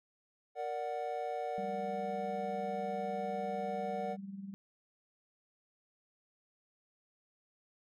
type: chord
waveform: triangle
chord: Bb augmented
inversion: none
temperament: equal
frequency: 466.2 / 587.3 / 740 Hz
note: Bb4 / D5 / F#5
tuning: 0 / 0 / 0 cents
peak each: -39 / -39 / -36 dBFS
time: 0.55-4.17 s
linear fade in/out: 50 ms
type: tone with tremolo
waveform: sine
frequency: 196 Hz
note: G3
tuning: in tune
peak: -39 dBFS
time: 1.58-4.54 s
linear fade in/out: 0 ms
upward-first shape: sine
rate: 20 Hz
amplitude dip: 60%
effects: none